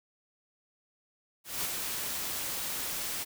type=noise with ADSR envelope; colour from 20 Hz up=white; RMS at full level=-31 dBFS; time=1.44-3.25 s; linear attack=210 ms; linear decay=8 ms; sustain=-4 dB; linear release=29 ms; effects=none